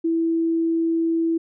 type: tone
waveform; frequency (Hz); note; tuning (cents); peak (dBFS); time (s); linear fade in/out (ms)
sine; 329.6; E4; 0; -18; 0.04-1.38; 10
effects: none